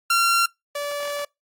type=tone pair in turn; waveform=sawtooth; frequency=1372 / 578 Hz; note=F6 / D5; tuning=-31 / -28 cents; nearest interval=octave + minor third; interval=1497 cents; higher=first; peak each=-13 / -22 dBFS; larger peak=first; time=0.1-0.46 / 0.75-1.25 s; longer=second; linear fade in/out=5 ms; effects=noise-tail reverb RT60 0.2 s tail -26 dB re dry + AAC 64 kbps